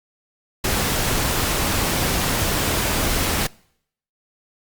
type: noise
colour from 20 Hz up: pink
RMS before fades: -21 dBFS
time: 0.64-3.47 s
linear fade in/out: 5 ms
effects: noise-tail reverb RT60 0.7 s tail -25 dB re dry + Opus 48 kbps